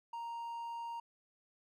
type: tone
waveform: triangle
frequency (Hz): 932.3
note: A#5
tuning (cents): 0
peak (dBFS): -38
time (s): 0.13-1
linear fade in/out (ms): 5
effects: none